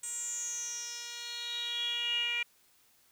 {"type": "tone with band-pass filter sweep", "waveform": "10% pulse", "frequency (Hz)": 476.1, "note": "A#4", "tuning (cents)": 37, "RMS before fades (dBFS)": -36, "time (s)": [0.03, 2.43], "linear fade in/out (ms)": 5, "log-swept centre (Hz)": [8200, 2500], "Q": 9.2, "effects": ["white hiss -66 dBFS RMS until 3.11 s"]}